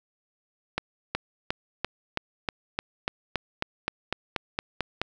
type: accelerating click train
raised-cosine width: 0.3 ms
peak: -10 dBFS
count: 16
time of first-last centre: 0.78-5.016 s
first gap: 370 ms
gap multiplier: 0.96
effects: none